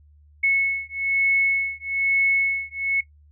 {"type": "beating tone pair", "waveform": "sine", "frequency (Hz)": [2197, 2198.1], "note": ["C#7", "C#7"], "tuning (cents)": [-16, -15], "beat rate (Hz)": 1.1, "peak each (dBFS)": [-22, -22], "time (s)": [0.43, 3.01], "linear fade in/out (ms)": 10, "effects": ["noise-tail reverb RT60 0.1 s tail -17 dB re dry", "added 74 Hz sine -50 dBFS peak until 3.31 s"]}